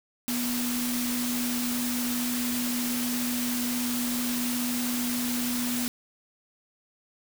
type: tone in noise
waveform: sine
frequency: 244.1 Hz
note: B3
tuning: 20 cents flat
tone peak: -28 dBFS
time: 0.28-5.88 s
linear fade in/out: 0 ms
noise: white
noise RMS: -32 dBFS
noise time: 0.28-5.88 s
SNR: +1 dB
effects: none